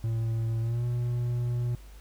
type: tone with pitch glide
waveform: triangle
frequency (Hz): 113.4 to 120.84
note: A#2 to B2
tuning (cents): -47 to -37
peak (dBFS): -24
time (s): 0.04-1.75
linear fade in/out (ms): 0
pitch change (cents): +110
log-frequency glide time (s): 0.61-0.84
effects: added 50 Hz sine -45 dBFS peak until 2 s + pink hiss -57 dBFS RMS until 2 s